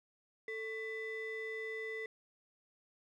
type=ring-modulated tone; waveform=triangle; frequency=778 Hz; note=G5; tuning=13 cents flat; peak=-34 dBFS; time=0.48-2.06 s; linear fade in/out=2 ms; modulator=1220 Hz; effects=none